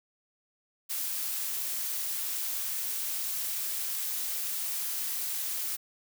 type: noise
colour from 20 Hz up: blue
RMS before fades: -33 dBFS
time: 0.89-5.77 s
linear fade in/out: 20 ms
effects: none